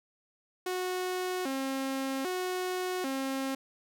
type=tone with vibrato; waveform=sawtooth; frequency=313.6 Hz; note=D#4; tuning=14 cents sharp; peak=-27 dBFS; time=0.66-3.55 s; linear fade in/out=5 ms; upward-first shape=square; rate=0.63 Hz; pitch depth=270 cents each way; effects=none